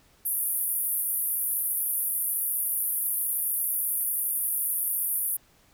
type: band-pass noise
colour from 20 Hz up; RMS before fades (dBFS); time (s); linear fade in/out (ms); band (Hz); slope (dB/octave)
white; -28; 0.25-5.37; 10; 9700 to 15000; 96
effects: pink hiss -61 dBFS RMS until 5.73 s